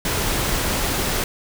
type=noise; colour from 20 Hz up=pink; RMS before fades=-22 dBFS; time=0.05-1.24 s; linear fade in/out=2 ms; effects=none